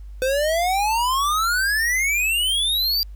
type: exponential sweep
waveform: square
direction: up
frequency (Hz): 507 to 4771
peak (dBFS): -19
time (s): 0.22-3.03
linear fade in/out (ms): 0
effects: added 50 Hz sine -34 dBFS peak until 3.15 s + pink hiss -63 dBFS RMS until 3.15 s

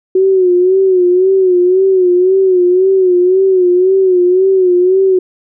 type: tone with vibrato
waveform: sine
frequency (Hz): 370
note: F#4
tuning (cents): 0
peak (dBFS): -6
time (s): 0.15-5.19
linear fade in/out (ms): 5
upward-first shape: sine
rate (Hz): 1.9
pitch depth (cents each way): 71
effects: none

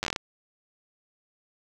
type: slowing click train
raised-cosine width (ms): 0.2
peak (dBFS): -11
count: 8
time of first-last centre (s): 0.03-0.162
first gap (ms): 9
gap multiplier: 1.24
effects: none

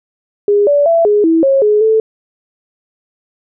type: tone with pitch steps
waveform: sine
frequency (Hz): 409.5 / 577 / 668 / 415.6 / 326.6 / 543 / 420.9 / 440.2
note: G#4 / D5 / E5 / G#4 / E4 / C#5 / G#4 / A4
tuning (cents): -24 / -31 / +23 / +1 / -16 / -36 / +23 / +1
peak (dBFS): -7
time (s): 0.48-2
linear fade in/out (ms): 2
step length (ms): 190
effects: none

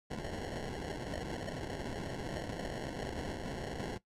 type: noise with sample-and-hold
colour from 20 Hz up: white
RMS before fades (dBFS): -40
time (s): 0.1-3.98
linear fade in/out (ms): 10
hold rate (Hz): 1225
effects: noise-tail reverb RT60 0.1 s tail -17 dB re dry + low-pass 8000 Hz 12 dB/octave

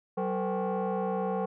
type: tone with frequency modulation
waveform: sine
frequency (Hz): 130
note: C3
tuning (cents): -11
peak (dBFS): -26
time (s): 0.17-1.46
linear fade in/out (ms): 10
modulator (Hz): 319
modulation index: 2.4
effects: tanh soft clip ceiling -24 dBFS

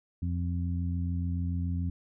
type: harmonic tone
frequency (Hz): 87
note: F2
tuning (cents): -6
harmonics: 1 / 2 / 3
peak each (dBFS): -29 / -35 / -39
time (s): 0.22-1.9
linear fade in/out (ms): 5
effects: none

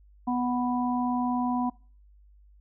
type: harmonic tone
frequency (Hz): 246.9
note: B3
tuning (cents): 0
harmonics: 1 / 3 / 4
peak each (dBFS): -26 / -31 / -32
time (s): 0.27-1.7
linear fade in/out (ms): 10
effects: noise-tail reverb RT60 0.4 s tail -24 dB re dry + added 50 Hz sine -53 dBFS peak until 2.6 s

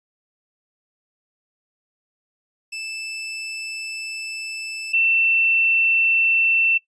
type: tone pair in turn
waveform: sawtooth / sine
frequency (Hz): 2637 / 2685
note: E7 / E7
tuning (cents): 0 / +31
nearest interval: unison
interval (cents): 31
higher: second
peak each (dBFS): -25 / -15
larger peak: second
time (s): 2.72-4.93 / 4.93-6.78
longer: first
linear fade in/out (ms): 10
effects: noise-tail reverb RT60 0.1 s tail -18 dB re dry + resampled to 22050 Hz

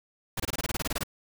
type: noise bursts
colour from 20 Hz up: pink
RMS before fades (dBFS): -30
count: 13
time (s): 0.37-1.035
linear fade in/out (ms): 5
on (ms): 29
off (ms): 24
effects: none

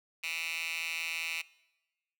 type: tone with high-pass filter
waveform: 10% pulse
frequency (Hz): 164.81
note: E3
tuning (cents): 0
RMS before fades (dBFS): -36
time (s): 0.23-1.42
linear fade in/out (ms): 10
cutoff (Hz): 2500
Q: 3.8
effects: noise-tail reverb RT60 1.0 s tail -22 dB re dry

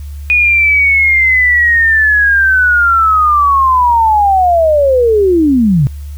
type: linear sweep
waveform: sine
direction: down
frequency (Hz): 2472 to 126.4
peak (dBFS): -6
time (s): 0.3-5.87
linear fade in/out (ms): 0
effects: added 72 Hz sine -22 dBFS peak until 6.17 s + white hiss -45 dBFS RMS until 6.17 s

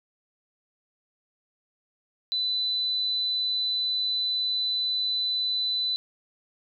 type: tone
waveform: sine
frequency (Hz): 3999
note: B7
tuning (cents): +21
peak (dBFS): -24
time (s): 2.32-5.96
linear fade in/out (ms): 0
effects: none

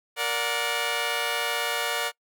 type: chord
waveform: 10% pulse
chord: Bb augmented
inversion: none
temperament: just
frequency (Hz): 466.2 / 582.7 / 728.4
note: Bb4 / D5 / F#5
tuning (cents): 0 / -14 / -27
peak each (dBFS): -22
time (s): 0.16-2.12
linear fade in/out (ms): 50
effects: noise-tail reverb RT60 0.1 s tail -23 dB re dry

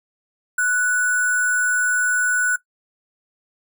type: tone with sample-and-hold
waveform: sine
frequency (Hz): 1480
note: F#6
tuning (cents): 0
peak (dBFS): -16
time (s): 0.58-2.56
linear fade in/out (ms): 5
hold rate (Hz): 8820
effects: noise-tail reverb RT60 0.1 s tail -17 dB re dry

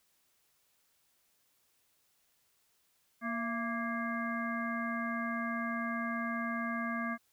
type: harmonic tone with a mistuned harmonic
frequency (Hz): 233.8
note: A#3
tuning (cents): +5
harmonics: 1 / 3 / 5 / 7 / 9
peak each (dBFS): -36 / -42 / -39 / -40 / -43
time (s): 3.21-7.18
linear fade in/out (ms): 50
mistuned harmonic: 3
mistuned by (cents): -73
effects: white hiss -73 dBFS RMS until 7.32 s

